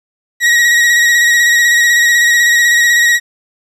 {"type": "tone with vibrato", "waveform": "40% pulse", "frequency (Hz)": 1900, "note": "A#6", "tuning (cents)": 33, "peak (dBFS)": -6, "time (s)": [0.4, 3.2], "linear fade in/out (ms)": 50, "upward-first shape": "square", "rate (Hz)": 16, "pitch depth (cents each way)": 22, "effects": ["low-pass 11000 Hz 12 dB/octave", "8-bit"]}